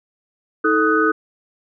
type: tone cluster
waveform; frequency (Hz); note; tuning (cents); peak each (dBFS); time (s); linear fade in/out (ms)
sine; 318.1 / 438.5 / 1252 / 1494; D#4 / A4 / D#6 / F#6; +38 / -6 / +10 / +16; -19; 0.64-1.12; 10
effects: none